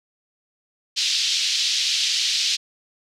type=band-pass noise; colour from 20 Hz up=pink; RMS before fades=-22 dBFS; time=0.96-2.57 s; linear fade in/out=20 ms; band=3200 to 5500 Hz; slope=24 dB/octave; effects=none